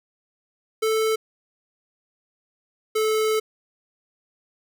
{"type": "tone pair in turn", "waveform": "square", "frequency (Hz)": [440, 434.9], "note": ["A4", "A4"], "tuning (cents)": [0, -20], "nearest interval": "unison", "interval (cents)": 20, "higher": "first", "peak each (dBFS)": -20, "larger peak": "neither", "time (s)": [[0.82, 1.16], [2.95, 3.4]], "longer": "second", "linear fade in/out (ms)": 10, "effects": []}